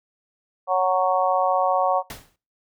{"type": "harmonic tone", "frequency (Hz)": 185, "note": "F#3", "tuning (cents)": 0, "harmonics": [3, 4, 5, 6], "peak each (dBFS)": [-23, -21, -26, -24], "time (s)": [0.67, 2.03], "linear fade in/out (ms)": 50}
{"type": "noise with exponential decay", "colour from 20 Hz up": "pink", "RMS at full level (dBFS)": -32, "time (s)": [2.1, 2.36], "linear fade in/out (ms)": 2, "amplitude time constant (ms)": 56}
{"effects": ["noise-tail reverb RT60 0.4 s tail -24 dB re dry"]}